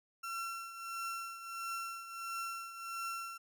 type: tone with tremolo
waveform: 35% pulse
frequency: 1356 Hz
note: E6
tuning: 49 cents sharp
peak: -35 dBFS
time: 0.23-3.38 s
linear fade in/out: 10 ms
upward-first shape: triangle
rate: 1.5 Hz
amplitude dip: 70%
effects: none